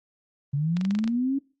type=linear sweep; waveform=sine; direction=up; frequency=136.4 to 280 Hz; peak=-22 dBFS; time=0.53-1.39 s; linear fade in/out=10 ms
type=clicks; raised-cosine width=0.2 ms; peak=-19 dBFS; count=8; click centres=0.769 / 0.812 / 0.851 / 0.909 / 0.951 / 0.989 / 1.041 / 1.077 s
effects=noise-tail reverb RT60 0.3 s tail -21 dB re dry + Opus 32 kbps